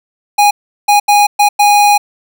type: tone bursts at uneven times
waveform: square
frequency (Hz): 823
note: G#5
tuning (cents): -16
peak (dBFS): -6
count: 5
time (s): 0.38-0.51 / 0.88-1 / 1.08-1.27 / 1.39-1.49 / 1.59-1.98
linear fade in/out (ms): 10
effects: none